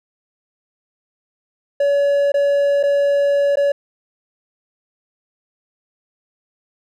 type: tone with dropouts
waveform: triangle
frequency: 567 Hz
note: C#5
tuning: 39 cents sharp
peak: -11 dBFS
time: 1.8-3.72 s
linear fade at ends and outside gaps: 5 ms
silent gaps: 2.32-2.341 / 2.83-2.835 / 3.557-3.57 s
effects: none